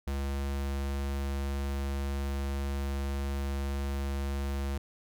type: tone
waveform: square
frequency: 69.3 Hz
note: C#2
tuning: in tune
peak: -31 dBFS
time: 0.07-4.78 s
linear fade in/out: 5 ms
effects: none